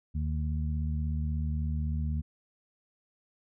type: harmonic tone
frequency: 76.4 Hz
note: D#2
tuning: 31 cents flat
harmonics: 1 / 2 / 3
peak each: -29 / -35 / -39 dBFS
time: 0.14-2.22 s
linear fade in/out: 20 ms
effects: none